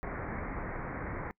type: low-pass noise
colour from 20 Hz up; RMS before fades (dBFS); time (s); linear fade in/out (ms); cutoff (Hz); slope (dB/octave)
pink; -38; 0.03-1.31; 0; 2200; 96
effects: noise-tail reverb RT60 0.1 s tail -24 dB re dry